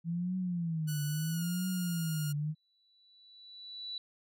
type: tone with vibrato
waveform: sine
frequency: 164.81 Hz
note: E3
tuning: in tune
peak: -31 dBFS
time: 0.04-2.55 s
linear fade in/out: 50 ms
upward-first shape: triangle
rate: 0.76 Hz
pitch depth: 220 cents each way
type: tone with pitch glide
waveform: 5% pulse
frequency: 1480 to 1420.5 Hz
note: F#6 to F6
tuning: 0 to +29 cents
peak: -30 dBFS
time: 0.87-2.33 s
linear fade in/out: 20 ms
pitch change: -71 cents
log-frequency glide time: 1.3-1.45 s
type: tone with exponential growth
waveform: sine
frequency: 3951 Hz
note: B7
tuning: in tune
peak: -36 dBFS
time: 2.55-3.98 s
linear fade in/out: 2 ms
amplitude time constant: 310 ms
effects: none